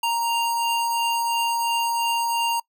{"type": "tone pair together", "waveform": "square", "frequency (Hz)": [932.3, 2794], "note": ["A#5", "F7"], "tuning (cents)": [0, 0], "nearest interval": "octave + perfect fifth", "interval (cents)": 1900, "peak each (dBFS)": [-22, -31], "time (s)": [0.03, 2.6], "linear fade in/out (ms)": 5, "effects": ["noise-tail reverb RT60 0.1 s tail -24 dB re dry"]}